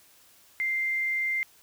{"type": "tone with quantisation", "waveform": "sine", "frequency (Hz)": 2093, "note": "C7", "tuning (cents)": 0, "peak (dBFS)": -25, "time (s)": [0.6, 1.43], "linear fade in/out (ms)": 0, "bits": 9, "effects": ["white hiss -58 dBFS RMS until 1.62 s"]}